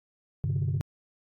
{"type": "chord", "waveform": "sine", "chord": "G suspended fourth", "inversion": "none", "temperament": "equal", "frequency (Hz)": [98, 130.81, 146.83], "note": ["G2", "C3", "D3"], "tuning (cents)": [0, 0, 0], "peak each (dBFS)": -28, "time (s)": [0.44, 0.81], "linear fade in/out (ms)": 0, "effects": ["tanh soft clip ceiling -21 dBFS", "AAC 48 kbps"]}